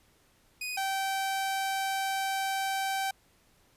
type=tone pair in turn; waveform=sawtooth; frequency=2489 / 775.2 Hz; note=D#7 / G5; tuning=0 / -20 cents; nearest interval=octave + minor sixth; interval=2020 cents; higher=first; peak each=-30 / -25 dBFS; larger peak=second; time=0.61-0.77 / 0.77-3.11 s; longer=second; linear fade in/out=5 ms; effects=pink hiss -65 dBFS RMS until 3.76 s + resampled to 32000 Hz